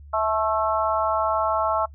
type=harmonic tone with a mistuned harmonic; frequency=217.7 Hz; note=A3; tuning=18 cents flat; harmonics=3 / 4 / 5 / 6; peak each=-24 / -26 / -26 / -26 dBFS; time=0.13-1.86 s; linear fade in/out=10 ms; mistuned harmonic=6; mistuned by=+27 cents; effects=noise-tail reverb RT60 0.1 s tail -24 dB re dry + added 72 Hz sine -41 dBFS peak until 1.94 s